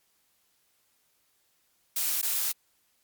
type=noise with dropouts; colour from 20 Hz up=blue; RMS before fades=-28 dBFS; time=1.96-2.52 s; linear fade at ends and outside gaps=5 ms; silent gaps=2.216-2.227 s; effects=white hiss -70 dBFS RMS until 3.03 s + MP3 96 kbps